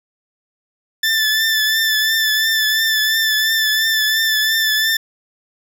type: tone with vibrato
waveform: 20% pulse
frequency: 1760 Hz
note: A6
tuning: in tune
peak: -9 dBFS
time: 1.03-4.97 s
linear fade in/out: 5 ms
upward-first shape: triangle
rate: 2.9 Hz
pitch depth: 37 cents each way
effects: none